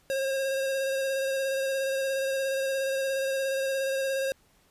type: tone with vibrato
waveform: square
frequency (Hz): 538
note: C5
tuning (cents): +48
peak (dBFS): -27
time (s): 0.1-4.32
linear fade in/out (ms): 0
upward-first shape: square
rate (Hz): 17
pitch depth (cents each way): 15
effects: pink hiss -64 dBFS RMS until 4.7 s + resampled to 32000 Hz